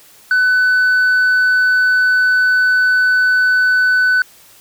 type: tone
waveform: sine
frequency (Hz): 1500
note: F#6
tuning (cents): +23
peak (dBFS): -7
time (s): 0.31-4.22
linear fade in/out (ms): 2
effects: tanh soft clip ceiling -9 dBFS + white hiss -45 dBFS RMS until 4.6 s